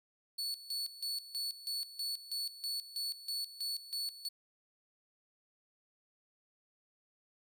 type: tone with tremolo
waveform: 40% pulse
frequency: 4435 Hz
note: C#8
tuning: in tune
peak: -34 dBFS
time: 0.38-4.29 s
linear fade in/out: 10 ms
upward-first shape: square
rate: 3.1 Hz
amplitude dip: 80%
effects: none